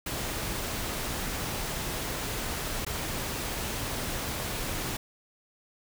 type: noise with dropouts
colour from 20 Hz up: pink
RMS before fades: -33 dBFS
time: 0.06-4.97 s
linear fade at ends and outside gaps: 5 ms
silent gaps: 2.85-2.864 s
effects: none